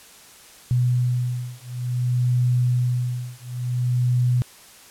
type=beating tone pair; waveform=sine; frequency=123.47 / 124.03 Hz; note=B2 / B2; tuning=0 / +8 cents; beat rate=0.56 Hz; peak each=-22 dBFS; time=0.71-4.42 s; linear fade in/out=0 ms; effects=white hiss -47 dBFS RMS until 4.9 s + low-pass 12000 Hz 12 dB/octave